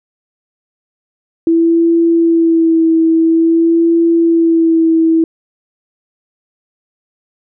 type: tone with vibrato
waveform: sine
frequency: 330 Hz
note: E4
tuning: 2 cents sharp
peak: -7 dBFS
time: 1.47-5.24 s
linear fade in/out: 2 ms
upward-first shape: sine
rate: 0.49 Hz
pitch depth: 25 cents each way
effects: none